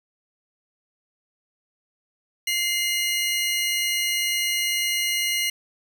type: tone pair together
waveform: sawtooth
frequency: 2090 / 2878 Hz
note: C7 / F#7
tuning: -2 / -49 cents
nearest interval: tritone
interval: 553 cents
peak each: -21 / -22 dBFS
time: 2.47-5.5 s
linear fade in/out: 5 ms
effects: none